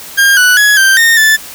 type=tone with pitch steps; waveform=40% pulse; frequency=1609 / 1482 / 1680 / 1569 / 1837 / 1752 Hz; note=G6 / F#6 / G#6 / G6 / A#6 / A6; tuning=+45 / +2 / +19 / +1 / -26 / -8 cents; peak=-4 dBFS; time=0.17-1.37 s; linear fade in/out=20 ms; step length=200 ms; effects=white hiss -29 dBFS RMS until 1.54 s